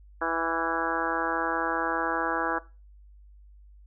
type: harmonic tone with a mistuned harmonic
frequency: 164.81 Hz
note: E3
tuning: in tune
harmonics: 2 / 3 / 4 / 5 / 6 / 7 / 8 / 9 / 10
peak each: -34 / -34 / -34 / -34 / -34 / -34 / -34 / -34 / -34 dBFS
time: 0.21-2.59 s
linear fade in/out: 10 ms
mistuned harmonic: 8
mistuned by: +28 cents
effects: noise-tail reverb RT60 0.3 s tail -19 dB re dry + added 50 Hz sine -49 dBFS peak until 3.86 s